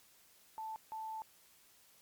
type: tone bursts at uneven times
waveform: sine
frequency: 880 Hz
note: A5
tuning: in tune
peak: -40 dBFS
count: 2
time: 0.58-0.76 / 0.92-1.22 s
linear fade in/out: 0 ms
effects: white hiss -65 dBFS RMS until 2.01 s + MP3 96 kbps